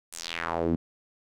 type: tone with band-pass filter sweep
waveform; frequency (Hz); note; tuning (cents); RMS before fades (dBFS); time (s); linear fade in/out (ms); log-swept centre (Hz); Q
sawtooth; 83.8; E2; +29; -30; 0.12-0.76; 10; 10000 to 220; 2.5
effects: none